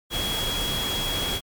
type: tone in noise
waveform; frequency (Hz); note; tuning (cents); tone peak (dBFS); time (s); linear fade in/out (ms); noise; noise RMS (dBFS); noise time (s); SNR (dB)
sine; 3322; G#7; 0; -27; 0.1-1.41; 50; pink; -29; 0.1-1.41; -1
effects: MP3 96 kbps